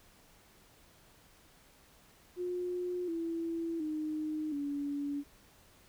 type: tone with pitch steps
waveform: sine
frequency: 358 / 332.1 / 308.1 / 285.8 Hz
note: F4 / E4 / D#4 / D4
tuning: +43 / +13 / -17 / -47 cents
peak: -33 dBFS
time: 2.36-5.24 s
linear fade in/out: 50 ms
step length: 720 ms
effects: pink hiss -62 dBFS RMS until 5.88 s